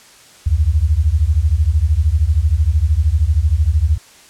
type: beating tone pair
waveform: sine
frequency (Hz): 70.7 / 83.7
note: C#2 / E2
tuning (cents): +35 / +27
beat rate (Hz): 13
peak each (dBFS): -14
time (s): 0.46-3.98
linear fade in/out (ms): 10
effects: white hiss -44 dBFS RMS until 4.29 s + low-pass 9000 Hz 12 dB/octave